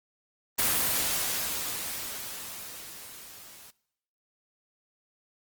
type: noise with level ramp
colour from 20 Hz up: white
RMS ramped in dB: -24 to -50 dBFS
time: 0.58-3.71 s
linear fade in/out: 10 ms
effects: noise-tail reverb RT60 0.8 s tail -22 dB re dry + Opus 24 kbps